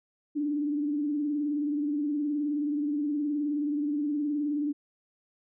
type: tone with vibrato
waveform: sine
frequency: 293.7 Hz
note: D4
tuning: in tune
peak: -26 dBFS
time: 0.35-4.73 s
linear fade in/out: 20 ms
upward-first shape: sine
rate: 19 Hz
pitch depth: 57 cents each way
effects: none